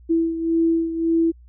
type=beating tone pair; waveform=sine; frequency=329.6 / 331.4 Hz; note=E4 / E4; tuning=0 / +9 cents; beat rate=1.8 Hz; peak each=-18 / -24 dBFS; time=0.09-1.32 s; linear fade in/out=20 ms; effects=added 60 Hz sine -44 dBFS peak until 1.48 s